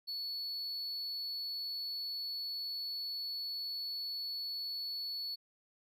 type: tone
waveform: triangle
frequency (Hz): 4419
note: C#8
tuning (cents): -6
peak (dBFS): -36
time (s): 0.07-5.36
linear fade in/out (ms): 20
effects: none